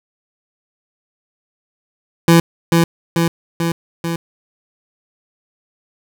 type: tone with echo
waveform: 25% pulse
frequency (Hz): 167.6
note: E3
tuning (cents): +29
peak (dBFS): -3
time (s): 2.28-2.4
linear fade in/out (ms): 2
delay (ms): 440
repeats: 4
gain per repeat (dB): -3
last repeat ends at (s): 4.16
effects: none